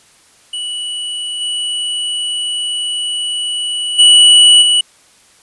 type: tone with level steps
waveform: square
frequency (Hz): 2947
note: F#7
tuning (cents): -8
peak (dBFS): -20 / -17 / -4 / -9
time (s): 0.53-4.81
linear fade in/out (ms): 5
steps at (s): 1.4 / 3.98 / 4.61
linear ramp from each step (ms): 20
effects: white hiss -48 dBFS RMS until 5.42 s + resampled to 24000 Hz